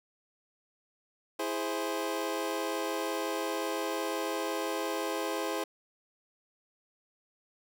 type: chord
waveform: 25% pulse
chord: E augmented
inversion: none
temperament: equal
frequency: 329.6 / 415.3 / 523.3 Hz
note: E4 / G#4 / B#4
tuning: 0 / 0 / 0 cents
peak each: -32 dBFS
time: 1.39-5.64 s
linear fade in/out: 5 ms
effects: none